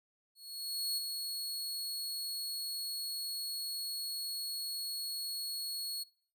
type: tone with ADSR envelope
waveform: sawtooth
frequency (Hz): 4342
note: C#8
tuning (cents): -37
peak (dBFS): -29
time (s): 0.35-6.04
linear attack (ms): 620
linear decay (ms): 22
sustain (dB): -5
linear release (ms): 16
effects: noise-tail reverb RT60 0.5 s tail -21 dB re dry